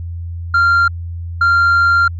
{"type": "tone pair in turn", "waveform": "sine", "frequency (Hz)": [1387, 1387], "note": ["F6", "F6"], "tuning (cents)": [-12, -12], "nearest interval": "unison", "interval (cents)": 0, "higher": "neither", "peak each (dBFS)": -6, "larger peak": "neither", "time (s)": [[0.54, 0.88], [1.41, 2.08]], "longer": "second", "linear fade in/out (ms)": 5, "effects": ["tanh soft clip ceiling -8 dBFS", "added 85 Hz sine -22 dBFS peak until 2.19 s"]}